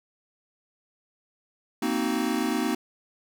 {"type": "chord", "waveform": "square", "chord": "C half-diminished seventh", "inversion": "third", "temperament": "equal with one note detuned", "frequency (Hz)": [233.1, 261.6, 311.1, 373.9], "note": ["Bb3", "C4", "Eb4", "Gb4"], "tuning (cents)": [0, 0, 0, 18], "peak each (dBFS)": [-30, -30, -30, -33], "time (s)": [1.82, 2.75], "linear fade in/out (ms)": 5, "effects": []}